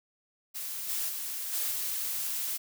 blue noise with level steps, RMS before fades -37 / -32 / -36 / -31 / -33 dBFS, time 0.54-2.58 s, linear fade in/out 20 ms, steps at 0.88 / 1.08 / 1.52 / 1.7 s, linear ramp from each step 20 ms, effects none

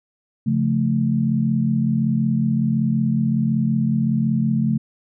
sine chord, Db augmented, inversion none, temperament equal, 138.59 / 174.61 / 220 Hz, Db3 / F3 / A3, 0 / 0 / 0 cents, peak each -21 / -24 / -19 dBFS, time 0.46-4.78 s, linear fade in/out 10 ms, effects none

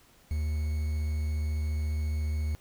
triangle tone with quantisation, 76.2 Hz, D#2, 36 cents flat, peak -25 dBFS, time 0.31-2.55 s, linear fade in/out 0 ms, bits 8, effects pink hiss -60 dBFS RMS until 2.6 s

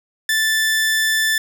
sawtooth tone, 1760 Hz, A6, in tune, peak -12 dBFS, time 0.29-1.38 s, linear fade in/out 2 ms, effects none

